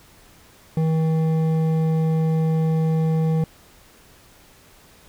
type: tone with hard clipping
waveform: sine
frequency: 160 Hz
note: D#3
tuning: 49 cents sharp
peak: -19 dBFS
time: 0.77-3.44 s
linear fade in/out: 2 ms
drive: 9 dB
effects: pink hiss -51 dBFS RMS until 5.08 s